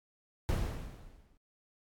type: noise with exponential decay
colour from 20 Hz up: brown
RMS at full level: -27 dBFS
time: 0.49-1.37 s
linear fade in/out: 0 ms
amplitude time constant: 190 ms
effects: AAC 64 kbps